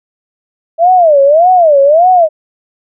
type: tone with vibrato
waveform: sine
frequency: 639 Hz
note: D#5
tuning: 46 cents sharp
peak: -3 dBFS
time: 0.78-2.29 s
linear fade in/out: 50 ms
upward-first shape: sine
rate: 1.7 Hz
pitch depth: 260 cents each way
effects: none